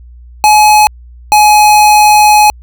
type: tone pair in turn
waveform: square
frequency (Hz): 847 / 842.4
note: G#5 / G#5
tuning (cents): +34 / +24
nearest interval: unison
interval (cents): 10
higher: first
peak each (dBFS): -3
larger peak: neither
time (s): 0.44-0.87 / 1.32-2.5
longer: second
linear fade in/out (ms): 0
effects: added 60 Hz sine -31 dBFS peak until 2.62 s